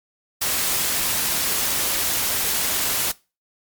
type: noise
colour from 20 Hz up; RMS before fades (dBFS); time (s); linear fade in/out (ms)
white; -22; 0.41-3.12; 10
effects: noise-tail reverb RT60 0.3 s tail -22 dB re dry + MP3 96 kbps